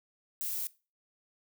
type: noise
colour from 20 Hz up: violet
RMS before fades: -35 dBFS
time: 0.41-0.67 s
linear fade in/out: 0 ms
effects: noise-tail reverb RT60 0.3 s tail -19 dB re dry